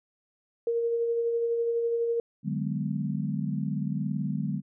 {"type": "tone with tremolo", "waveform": "sine", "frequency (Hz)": 466.2, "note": "A#4", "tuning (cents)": 0, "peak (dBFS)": -23, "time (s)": [0.67, 2.2], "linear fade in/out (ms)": 2, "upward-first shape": "sine", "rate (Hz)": 12, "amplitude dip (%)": 30}
{"type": "chord", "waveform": "sine", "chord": "G# half-diminished seventh", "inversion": "second", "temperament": "just", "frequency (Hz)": [149.51, 186.89, 207.7, 249.2], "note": ["D3", "F#3", "G#3", "B3"], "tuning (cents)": [31, 18, 0, 16], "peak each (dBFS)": [-31, -33, -32, -36], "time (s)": [2.43, 4.62], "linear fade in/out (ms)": 50}
{"effects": []}